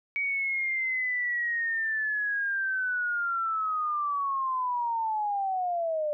sine linear sweep, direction down, 2263 to 587.3 Hz, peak -26 dBFS, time 0.16-6.13 s, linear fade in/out 0 ms, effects none

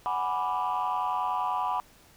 sine chord, G# half-diminished seventh, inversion third, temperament equal, 740 / 830.6 / 987.8 / 1174.7 Hz, F#5 / G#5 / B5 / D6, 0 / 0 / 0 / 0 cents, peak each -31 / -32 / -28 / -32 dBFS, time 0.06-1.8 s, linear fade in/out 0 ms, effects tanh soft clip ceiling -21 dBFS + pink hiss -57 dBFS RMS until 2.16 s

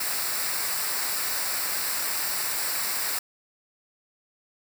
white noise with comb filter, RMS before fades -28 dBFS, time 0-3.19 s, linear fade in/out 5 ms, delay 0.31 ms, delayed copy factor -0.65, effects none

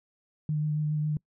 sine tone with vibrato, 151.6 Hz, D#3, 45 cents flat, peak -25 dBFS, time 0.49-1.17 s, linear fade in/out 2 ms, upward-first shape triangle, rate 7.3 Hz, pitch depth 19 cents each way, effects noise-tail reverb RT60 0.1 s tail -25 dB re dry

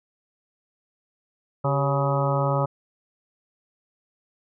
harmonic tone with a mistuned harmonic, 139.8 Hz, C#3, 15 cents sharp, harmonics 1 / 2 / 3 / 4 / 5 / 6 / 7 / 8 / 9, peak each -23 / -35 / -32 / -26 / -35 / -31 / -31 / -35 / -30 dBFS, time 1.64-2.66 s, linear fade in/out 10 ms, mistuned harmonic 3, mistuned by -93 cents, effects none

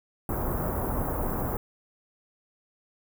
pink band-stop noise, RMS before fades -29 dBFS, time 0.29-1.57 s, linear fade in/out 2 ms, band 1200 to 14000 Hz, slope 24 dB/octave, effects none

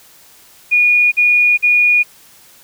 sine tone bursts, 2446 Hz, D#7, 30 cents flat, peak -8 dBFS, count 3, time 0.71-2.034 s, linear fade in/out 20 ms, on 410 ms, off 47 ms, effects white hiss -45 dBFS RMS until 2.63 s

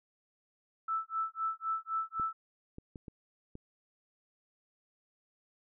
sine tone with tremolo, 1318.5 Hz, E6, in tune, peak -29 dBFS, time 0.88-2.33 s, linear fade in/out 5 ms, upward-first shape sine, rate 3.9 Hz, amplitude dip 100%
clicks, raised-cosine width 3 ms, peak -32 dBFS, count 5, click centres 2.198 / 2.784 / 2.958 / 3.082 / 3.554 s
effects none

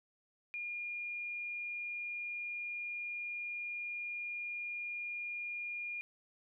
sine tone, 2420 Hz, D#7, 49 cents flat, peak -38 dBFS, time 0.54-6.01 s, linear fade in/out 0 ms, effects none

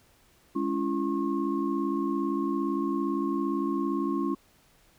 sine tone cluster, 208.2 / 281.2 / 338.8 / 1081 Hz, G#3 / C#4 / E4 / C#6, +5 / +25 / +48 / -44 cents, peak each -33 / -29 / -30 / -35 dBFS, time 0.55-4.35 s, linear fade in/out 10 ms, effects pink hiss -62 dBFS RMS until 4.98 s

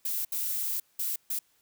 violet noise bursts at uneven times, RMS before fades -31 dBFS, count 4, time 0.05-0.25 / 0.32-0.8 / 0.99-1.16 / 1.3-1.39 s, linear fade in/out 5 ms, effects white hiss -68 dBFS RMS until 1.61 s

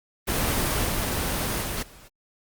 pink noise with level steps, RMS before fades -24 / -26 / -29 / -49 dBFS, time 0.27-2.09 s, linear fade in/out 20 ms, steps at 0.84 / 1.62 / 1.82 s, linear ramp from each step 10 ms, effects Opus 24 kbps

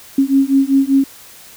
sine beating tone pair, 269.9 / 275 Hz, C#4 / C#4, -46 / -14 cents, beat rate 5.1 Hz, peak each -13 dBFS, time 0.18-1.04 s, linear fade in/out 5 ms, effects white hiss -40 dBFS RMS until 1.56 s

